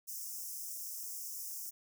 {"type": "high-pass noise", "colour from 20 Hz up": "white", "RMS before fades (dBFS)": -43, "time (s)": [0.07, 1.71], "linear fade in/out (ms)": 20, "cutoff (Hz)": 5200, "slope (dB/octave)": 96, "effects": []}